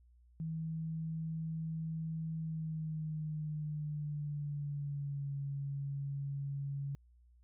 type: tone with pitch glide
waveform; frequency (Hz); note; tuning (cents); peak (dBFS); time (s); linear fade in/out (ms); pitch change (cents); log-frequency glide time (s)
sine; 160.7 to 139.9; E3 to C#3; -44 to +16; -36; 0.4-6.95; 0; -240; 2.38-5.34
effects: added 60 Hz sine -61 dBFS peak until 7.43 s